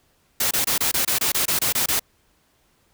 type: noise bursts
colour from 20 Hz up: white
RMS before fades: -21 dBFS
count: 12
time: 0.4-1.995 s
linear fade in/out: 5 ms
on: 110 ms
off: 25 ms
effects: pink hiss -63 dBFS RMS until 2.93 s